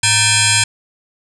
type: tone with frequency modulation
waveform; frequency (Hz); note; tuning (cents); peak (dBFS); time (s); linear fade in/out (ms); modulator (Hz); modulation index
sine; 2591; E7; -30; -10; 0.03-0.64; 5; 828; 7.7
effects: none